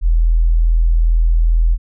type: tone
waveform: sine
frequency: 41.2 Hz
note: E1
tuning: in tune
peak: -9 dBFS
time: 0.01-1.78 s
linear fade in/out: 50 ms
effects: none